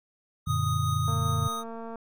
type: tone with tremolo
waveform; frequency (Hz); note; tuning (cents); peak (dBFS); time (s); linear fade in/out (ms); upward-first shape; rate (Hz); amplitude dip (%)
square; 1244.5; D#6; 0; -30; 0.46-1.64; 50; sine; 5.1; 25
type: chord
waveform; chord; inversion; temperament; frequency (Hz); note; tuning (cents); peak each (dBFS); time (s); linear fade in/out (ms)
sine; Gb augmented; none; equal; 92.5 / 116.54 / 146.83; Gb2 / Bb2 / D3; 0 / 0 / 0; -29; 0.47-1.48; 5
type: click train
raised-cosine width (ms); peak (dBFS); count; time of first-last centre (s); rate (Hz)
1; -27; 201; 1.08-1.957; 228
effects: none